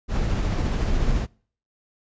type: noise with tremolo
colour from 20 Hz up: brown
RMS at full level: -21 dBFS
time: 0.08-1.27 s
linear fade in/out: 50 ms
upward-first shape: triangle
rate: 14 Hz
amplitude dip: 30%
effects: noise-tail reverb RT60 0.5 s tail -26 dB re dry + resampled to 16000 Hz